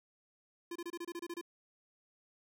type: tone bursts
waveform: square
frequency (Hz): 343.3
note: F4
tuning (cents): -30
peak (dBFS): -40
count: 10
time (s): 0.71-1.413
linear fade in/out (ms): 5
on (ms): 46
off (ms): 27
effects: none